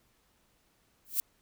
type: noise with exponential growth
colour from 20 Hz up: violet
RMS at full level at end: -25 dBFS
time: 1.05-1.2 s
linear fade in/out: 0 ms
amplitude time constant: 32 ms
effects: pink hiss -70 dBFS RMS until 1.41 s